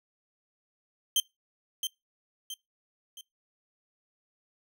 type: tone with echo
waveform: sawtooth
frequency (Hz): 3136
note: G7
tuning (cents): 0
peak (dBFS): -19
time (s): 1.16-1.2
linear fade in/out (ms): 2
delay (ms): 670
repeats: 3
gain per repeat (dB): -7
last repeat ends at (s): 3.21
effects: noise-tail reverb RT60 0.2 s tail -23 dB re dry